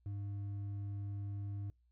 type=tone with hard clipping; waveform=sine; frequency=100.6 Hz; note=G2; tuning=45 cents sharp; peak=-40 dBFS; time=0.06-1.7 s; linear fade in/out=0 ms; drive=4 dB; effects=noise-tail reverb RT60 0.2 s tail -26 dB re dry + added 60 Hz sine -69 dBFS peak until 1.91 s